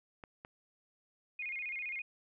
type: clicks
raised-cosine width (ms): 0.5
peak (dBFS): -32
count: 2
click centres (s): 0.238 / 0.449
type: tone with vibrato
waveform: sine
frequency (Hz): 2296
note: D7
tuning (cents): -40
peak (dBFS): -37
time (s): 1.39-2.02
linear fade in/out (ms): 5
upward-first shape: square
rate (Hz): 15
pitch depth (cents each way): 130
effects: none